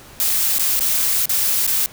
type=noise with dropouts; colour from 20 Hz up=blue; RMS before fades=-18 dBFS; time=0.2-1.86 s; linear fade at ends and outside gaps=0 ms; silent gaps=0.583-0.595 / 0.794-0.808 / 1.256-1.294 / 1.666-1.676 s; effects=pink hiss -42 dBFS RMS until 1.92 s